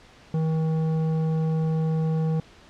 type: tone with tanh clipping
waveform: triangle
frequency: 159.5 Hz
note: D#3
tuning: 43 cents sharp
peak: -23 dBFS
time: 0.34-2.4 s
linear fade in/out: 2 ms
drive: 15 dB
effects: pink hiss -51 dBFS RMS until 2.69 s + low-pass 5000 Hz 12 dB/octave

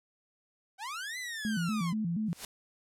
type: linear two-way sweep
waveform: sawtooth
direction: up then down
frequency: 730 to 2050 to 985 Hz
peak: -33 dBFS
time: 0.78-1.94 s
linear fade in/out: 50 ms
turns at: 1.18 s
type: tone with vibrato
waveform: sine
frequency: 191.9 Hz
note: G3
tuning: 37 cents flat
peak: -29 dBFS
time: 1.45-2.33 s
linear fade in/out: 0 ms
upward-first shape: square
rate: 4.2 Hz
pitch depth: 210 cents each way
type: noise with exponential growth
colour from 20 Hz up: white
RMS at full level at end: -36 dBFS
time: 2.26-2.45 s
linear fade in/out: 2 ms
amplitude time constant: 40 ms
effects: low-pass 11000 Hz 12 dB/octave

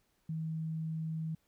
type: tone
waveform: sine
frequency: 159.9 Hz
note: D#3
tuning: 48 cents sharp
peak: -34 dBFS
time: 0.29-1.35 s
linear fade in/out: 5 ms
effects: pink hiss -75 dBFS RMS until 1.47 s

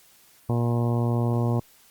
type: harmonic tone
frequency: 118.8 Hz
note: A#2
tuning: 33 cents sharp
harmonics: 1 / 2 / 3 / 4 / 5 / 6 / 7 / 8 / 9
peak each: -22 / -28 / -32 / -34 / -36 / -38 / -39 / -40 / -41 dBFS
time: 0.49-1.6 s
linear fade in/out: 5 ms
effects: white hiss -56 dBFS RMS until 1.9 s + Opus 48 kbps

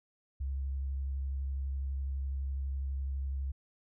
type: tone with vibrato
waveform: sine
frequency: 67.8 Hz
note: C#2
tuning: 38 cents flat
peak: -32 dBFS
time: 0.4-3.52 s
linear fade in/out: 10 ms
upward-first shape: sine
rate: 12 Hz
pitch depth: 20 cents each way
effects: none

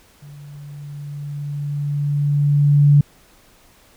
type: tone with level ramp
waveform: sine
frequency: 144.6 Hz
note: D3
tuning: 27 cents flat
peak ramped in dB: -37 to -7 dBFS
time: 0.22-3.01 s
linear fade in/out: 5 ms
effects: pink hiss -52 dBFS RMS until 3.96 s

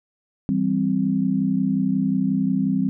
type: chord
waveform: sine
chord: C major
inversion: first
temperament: equal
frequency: 164.81 / 196 / 261.6 Hz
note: E3 / G3 / C4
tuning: 0 / 0 / 0 cents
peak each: -26 / -21 / -22 dBFS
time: 0.49-2.89 s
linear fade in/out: 0 ms
effects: none

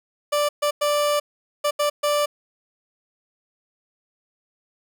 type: tone bursts at uneven times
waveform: 30% pulse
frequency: 587.3 Hz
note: D5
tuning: in tune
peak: -16 dBFS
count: 6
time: 0.32-0.49 / 0.62-0.71 / 0.81-1.2 / 1.64-1.71 / 1.79-1.9 / 2.03-2.26 s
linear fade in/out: 10 ms
effects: none

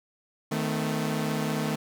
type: chord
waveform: sawtooth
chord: A diminished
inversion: second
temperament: equal with one note detuned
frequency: 155.56 / 220 / 254.9 Hz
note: Eb3 / A3 / C4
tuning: 0 / 0 / -45 cents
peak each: -26 / -26 / -30 dBFS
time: 0.51-1.76 s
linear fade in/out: 10 ms
effects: none

